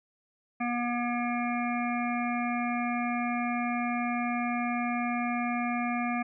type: harmonic tone with a mistuned harmonic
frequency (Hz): 240.8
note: B3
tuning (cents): -44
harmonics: 1 / 3 / 5 / 7 / 9 / 10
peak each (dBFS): -30 / -33 / -37 / -41 / -39 / -39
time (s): 0.6-6.23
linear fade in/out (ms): 10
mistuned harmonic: 10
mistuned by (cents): -17
effects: none